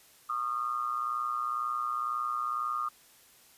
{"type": "tone with amplitude modulation", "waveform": "sine", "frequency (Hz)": 1223, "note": "D#6", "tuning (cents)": -30, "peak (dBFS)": -26, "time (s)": [0.29, 2.89], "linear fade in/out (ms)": 10, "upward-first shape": "sine", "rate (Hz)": 122, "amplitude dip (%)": 75, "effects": ["white hiss -59 dBFS RMS until 3.57 s", "resampled to 32000 Hz"]}